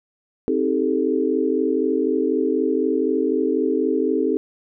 sine chord, A half-diminished seventh, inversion first, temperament just, 264 / 316.8 / 396 / 440 Hz, C4 / Eb4 / G4 / A4, +16 / +31 / +18 / 0 cents, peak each -23 dBFS, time 0.48-4.37 s, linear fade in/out 0 ms, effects none

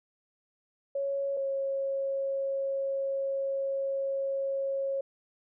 sine tone pair in turn, 554.4 / 545.8 Hz, C#5 / C#5, 0 / -27 cents, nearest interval unison, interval 27 cents, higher first, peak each -28 dBFS, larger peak neither, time 0.95-1.37 / 1.37-5.01 s, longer second, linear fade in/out 5 ms, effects none

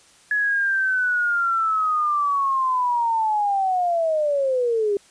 sine linear sweep, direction down, 1696 to 395.1 Hz, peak -18 dBFS, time 0.31-4.97 s, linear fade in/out 2 ms, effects white hiss -53 dBFS RMS until 5.1 s + resampled to 22050 Hz

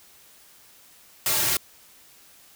white noise with comb filter, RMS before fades -23 dBFS, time 1.26-1.57 s, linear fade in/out 2 ms, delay 4 ms, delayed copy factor -1, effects white hiss -53 dBFS RMS until 2.55 s

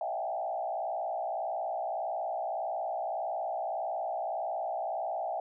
sine tone with frequency modulation, 719 Hz, F#5, 50 cents flat, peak -31 dBFS, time 0.01-5.4 s, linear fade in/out 2 ms, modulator 61.7 Hz, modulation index 1.6, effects none

